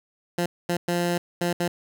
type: tone bursts at uneven times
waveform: 15% pulse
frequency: 174.2 Hz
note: F3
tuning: 4 cents flat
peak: -16 dBFS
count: 5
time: 0.38-0.46 / 0.69-0.77 / 0.88-1.18 / 1.41-1.53 / 1.6-1.68 s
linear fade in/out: 5 ms
effects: none